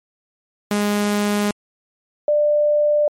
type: tone pair in turn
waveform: sawtooth / sine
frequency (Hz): 206.4 / 593.8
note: G#3 / D5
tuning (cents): -10 / +19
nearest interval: octave + tritone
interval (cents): 1829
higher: second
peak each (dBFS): -13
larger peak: neither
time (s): 0.71-1.51 / 2.28-3.08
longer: neither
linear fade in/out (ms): 2
effects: MP3 64 kbps